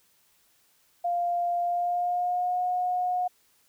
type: tone with pitch glide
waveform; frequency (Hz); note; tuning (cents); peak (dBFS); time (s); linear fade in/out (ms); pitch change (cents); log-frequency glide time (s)
sine; 698.5 to 724; F5 to F#5; 0 to -38; -24; 1.04-3.28; 10; +62; 1.63-2.61
effects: white hiss -65 dBFS RMS until 3.68 s